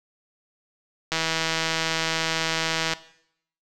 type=click train; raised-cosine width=0.2 ms; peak=-7 dBFS; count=295; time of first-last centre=1.12-2.935 s; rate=162 Hz; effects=noise-tail reverb RT60 0.7 s tail -17 dB re dry